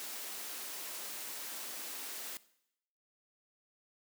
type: high-pass noise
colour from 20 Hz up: white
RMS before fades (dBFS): -43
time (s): 0-2.37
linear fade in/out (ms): 0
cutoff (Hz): 220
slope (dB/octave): 24
effects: noise-tail reverb RT60 0.8 s tail -19 dB re dry